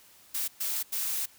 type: noise bursts at uneven times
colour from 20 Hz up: blue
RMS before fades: -31 dBFS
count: 3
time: 0.34-0.48 / 0.6-0.83 / 0.92-1.26 s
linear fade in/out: 10 ms
effects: white hiss -57 dBFS RMS until 1.38 s